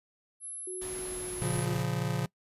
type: tone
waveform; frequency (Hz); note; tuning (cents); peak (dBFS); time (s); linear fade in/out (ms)
sine; 11000; F9; -27; -38; 0.4-1.67; 50
type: tone with pitch glide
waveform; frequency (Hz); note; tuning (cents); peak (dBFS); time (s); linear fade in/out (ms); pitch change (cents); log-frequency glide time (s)
sine; 370 to 357.4; F#4 to F4; 0 to +40; -38; 0.67-1.76; 5; -60; 0.95-1.62
type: noise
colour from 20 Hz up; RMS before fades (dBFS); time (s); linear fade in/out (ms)
pink; -44; 0.81-1.84; 10
type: chord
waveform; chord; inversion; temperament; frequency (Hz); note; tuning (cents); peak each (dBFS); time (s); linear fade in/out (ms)
square; Bb minor; none; just; 116.54 / 139.85 / 174.81; Bb2 / Db3 / F3; 0 / +16 / +2; -35 / -33 / -35; 1.42-2.26; 0
effects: noise-tail reverb RT60 0.1 s tail -23 dB re dry + resampled to 32000 Hz